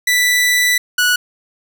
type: tone pair in turn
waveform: sawtooth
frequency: 1975.5 / 1470.2 Hz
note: B6 / F#6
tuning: 0 / -11 cents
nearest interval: perfect fourth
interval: 511 cents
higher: first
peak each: -8 dBFS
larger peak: neither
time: 0.07-0.78 / 0.98-1.16 s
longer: first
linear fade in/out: 5 ms
effects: none